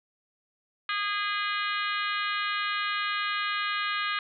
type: harmonic tone with a mistuned harmonic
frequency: 410 Hz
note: G#4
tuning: 22 cents flat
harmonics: 3 / 4 / 5 / 6 / 7 / 8 / 9 / 10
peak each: -31 / -33 / -35 / -37 / -38 / -39 / -40 / -41 dBFS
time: 0.89-4.19 s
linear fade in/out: 2 ms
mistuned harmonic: 7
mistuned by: +31 cents
effects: none